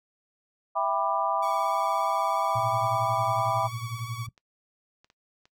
sine chord, E minor seventh, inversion none, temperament just, 659.3 / 791.1 / 988.9 / 1186.7 Hz, E5 / G5 / B5 / D6, 0 / +16 / +2 / +18 cents, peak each -29 dBFS, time 0.75-3.68 s, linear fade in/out 20 ms
sawtooth tone with vibrato, 1129 Hz, C#6, 31 cents sharp, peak -34 dBFS, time 1.42-4.27 s, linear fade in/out 10 ms, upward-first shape triangle, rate 17 Hz, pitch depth 38 cents each way
sine tone with tremolo, 116.54 Hz, A#2, in tune, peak -29 dBFS, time 2.55-4.29 s, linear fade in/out 5 ms, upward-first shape sine, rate 11 Hz, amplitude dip 85%
clicks, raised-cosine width 0.2 ms, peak -38 dBFS, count 9, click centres 2.868 / 3.251 / 3.388 / 3.454 / 3.993 / 4.378 / 5.045 / 5.101 / 5.455 s
effects noise-tail reverb RT60 0.1 s tail -19 dB re dry

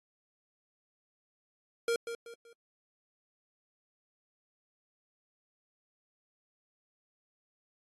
square tone with echo, 466.3 Hz, A#4, 1 cent sharp, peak -28 dBFS, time 1.88-1.96 s, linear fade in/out 2 ms, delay 190 ms, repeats 3, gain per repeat -9 dB, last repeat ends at 2.53 s, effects AAC 32 kbps

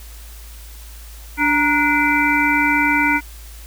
harmonic tone with a mistuned harmonic, 292 Hz, D4, 10 cents flat, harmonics 1 / 3 / 5 / 7 / 8, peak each -20 / -20 / -20 / -20 / -20 dBFS, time 1.37-3.21 s, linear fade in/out 50 ms, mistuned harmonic 3, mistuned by +110 cents, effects added 55 Hz sine -35 dBFS peak until 3.66 s + white hiss -43 dBFS RMS until 3.66 s

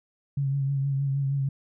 sine tone with vibrato, 138 Hz, C#3, 7 cents flat, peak -23 dBFS, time 0.37-1.49 s, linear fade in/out 5 ms, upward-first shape triangle, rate 6.4 Hz, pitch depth 41 cents each way, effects none

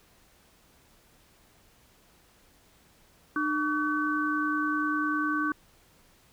sine tone cluster, 301.7 / 1141 / 1518 Hz, D4 / C#6 / F#6, +47 / +50 / +44 cents, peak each -29 / -30 / -30 dBFS, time 3.36-5.52 s, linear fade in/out 2 ms, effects pink hiss -61 dBFS RMS until 6.32 s

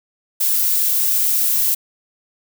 violet noise, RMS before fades -17 dBFS, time 0.4-1.75 s, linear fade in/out 10 ms, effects none

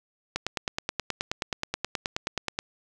click train, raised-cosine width 0.2 ms, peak -10 dBFS, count 22, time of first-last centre 0.36-2.589 s, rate 9.42 Hz, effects none

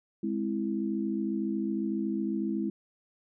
sine chord, Ab augmented, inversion none, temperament equal, 207.7 / 261.6 / 329.6 Hz, Ab3 / C4 / E4, 0 / 0 / 0 cents, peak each -31 / -35 / -32 dBFS, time 0.23-2.7 s, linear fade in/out 5 ms, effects none

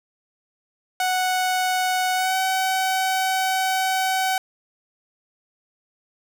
sawtooth tone with pitch glide, 740 to 756.9 Hz, F#5 to F#5, 0 to +39 cents, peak -16 dBFS, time 1-4.38 s, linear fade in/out 2 ms, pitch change +39 cents, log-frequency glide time 2.15-2.36 s, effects none

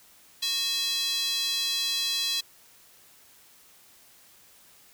square tone with high-pass filter, 368.7 Hz, F#4, 6 cents flat, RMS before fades -28 dBFS, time 0.42-2.41 s, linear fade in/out 10 ms, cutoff 3800 Hz, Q 4, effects white hiss -56 dBFS RMS until 4.93 s

